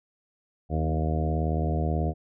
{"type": "harmonic tone with a mistuned harmonic", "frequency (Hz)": 78.4, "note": "D#2", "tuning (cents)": 14, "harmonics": [1, 2, 3, 4, 5, 6, 7, 8, 9], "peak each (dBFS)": [-26, -29, -35, -36, -37, -38, -39, -39, -35], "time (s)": [0.69, 2.14], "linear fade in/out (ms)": 50, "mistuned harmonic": 3, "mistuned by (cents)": 18, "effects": []}